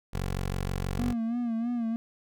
15% pulse tone, 46.25 Hz, F#1, in tune, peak -23 dBFS, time 0.13-1.13 s, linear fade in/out 10 ms
triangle tone with vibrato, 234 Hz, A#3, 7 cents sharp, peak -25 dBFS, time 0.99-1.96 s, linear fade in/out 0 ms, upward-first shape sine, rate 3.1 Hz, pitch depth 70 cents each way
effects none

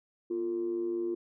sine tone with amplitude modulation, 348 Hz, F4, 6 cents flat, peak -26 dBFS, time 0.3-1.15 s, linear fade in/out 10 ms, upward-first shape sine, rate 105 Hz, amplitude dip 60%, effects tanh soft clip ceiling -23 dBFS

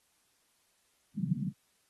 white band-pass noise, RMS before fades -33 dBFS, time 1.14-1.53 s, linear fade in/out 50 ms, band 140 to 200 Hz, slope 48 dB/octave, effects white hiss -72 dBFS RMS until 1.89 s + AAC 32 kbps

